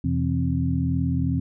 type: tone cluster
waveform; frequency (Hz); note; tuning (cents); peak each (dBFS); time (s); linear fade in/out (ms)
sine; 84.9 / 128 / 166.9 / 263.1; F2 / C3 / E3 / C4; -48 / -38 / +22 / +10; -26; 0.04-1.4; 5
effects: none